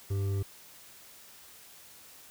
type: tone pair together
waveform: triangle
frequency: 99.2 / 392 Hz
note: G2 / G4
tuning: +21 / 0 cents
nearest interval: 2 octaves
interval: 2379 cents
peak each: -26 / -38 dBFS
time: 0.1-0.43 s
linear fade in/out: 10 ms
effects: white hiss -53 dBFS RMS until 2.3 s